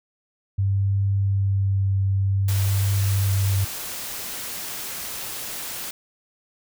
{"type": "tone with vibrato", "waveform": "sine", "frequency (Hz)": 98, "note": "G2", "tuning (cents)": 0, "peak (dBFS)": -18, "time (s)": [0.58, 3.65], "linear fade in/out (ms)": 10, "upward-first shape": "triangle", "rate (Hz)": 0.52, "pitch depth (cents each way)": 16}
{"type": "noise", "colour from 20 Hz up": "white", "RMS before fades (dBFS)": -32, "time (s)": [2.48, 5.91], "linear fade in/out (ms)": 5}
{"effects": []}